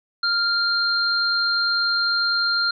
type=tone pair together; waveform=sine; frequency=1396.9 / 4186 Hz; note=F6 / C8; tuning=0 / 0 cents; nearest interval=octave + perfect fifth; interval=1900 cents; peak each=-21 dBFS; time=0.23-2.71 s; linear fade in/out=5 ms; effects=none